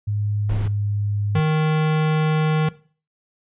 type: tone with pitch glide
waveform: sine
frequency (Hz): 103.83 to 102.82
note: G#2 to G#2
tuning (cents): 0 to -17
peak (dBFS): -20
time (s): 0.07-1.4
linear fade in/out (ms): 10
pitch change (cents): -17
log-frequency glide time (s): 0.38-0.68
type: noise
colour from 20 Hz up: brown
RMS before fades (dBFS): -27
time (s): 0.49-0.68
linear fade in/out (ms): 5
type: tone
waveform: square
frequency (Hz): 155.56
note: D#3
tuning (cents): 0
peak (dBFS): -17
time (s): 1.35-2.69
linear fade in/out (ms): 5
effects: noise-tail reverb RT60 0.4 s tail -18 dB re dry + resampled to 8000 Hz